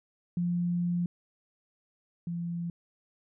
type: tone pair in turn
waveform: sine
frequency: 174.61 / 171.12 Hz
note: F3 / F3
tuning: 0 / -35 cents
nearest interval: unison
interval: 35 cents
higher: first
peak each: -26 / -31 dBFS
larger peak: first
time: 0.37-1.06 / 2.27-2.7 s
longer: first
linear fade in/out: 2 ms
effects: none